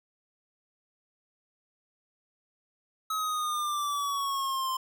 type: exponential sweep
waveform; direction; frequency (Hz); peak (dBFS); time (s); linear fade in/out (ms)
square; down; 1282 to 1040; -29; 3.1-4.77; 5
effects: none